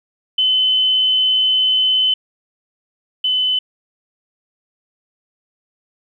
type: tone pair in turn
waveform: sine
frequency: 3039 / 3023 Hz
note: F#7 / F#7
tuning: +46 / +36 cents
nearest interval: unison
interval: 10 cents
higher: first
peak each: -12 / -14 dBFS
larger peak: first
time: 0.38-2.14 / 3.24-3.59 s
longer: first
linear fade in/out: 5 ms
effects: 9-bit